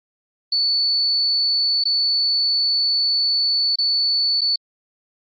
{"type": "tone with dropouts", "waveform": "sine", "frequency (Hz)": 4465, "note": "C#8", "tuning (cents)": 12, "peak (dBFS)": -16, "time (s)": [0.52, 4.56], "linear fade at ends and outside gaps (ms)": 5, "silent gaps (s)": [[1.839, 1.853], [3.758, 3.785], [4.409, 4.415]], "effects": ["Opus 48 kbps"]}